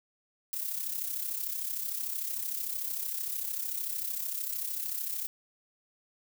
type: noise with amplitude modulation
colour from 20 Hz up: violet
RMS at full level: -32 dBFS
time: 0.53-5.27 s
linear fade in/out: 0 ms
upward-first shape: sine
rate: 33.3 Hz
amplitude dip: 60%
effects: none